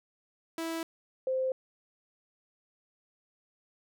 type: tone pair in turn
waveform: sawtooth / sine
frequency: 328.2 / 521 Hz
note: E4 / C5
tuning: -8 / -7 cents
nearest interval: minor sixth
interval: 801 cents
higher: second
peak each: -29 / -27 dBFS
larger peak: second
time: 0.58-0.83 / 1.27-1.52 s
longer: neither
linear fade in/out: 2 ms
effects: none